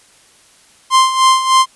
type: tone with tremolo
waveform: 45% pulse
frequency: 1046.5 Hz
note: C6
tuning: in tune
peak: -6 dBFS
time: 0.9-1.66 s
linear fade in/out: 50 ms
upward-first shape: sine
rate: 3.3 Hz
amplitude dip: 70%
effects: white hiss -48 dBFS RMS until 1.75 s + resampled to 24000 Hz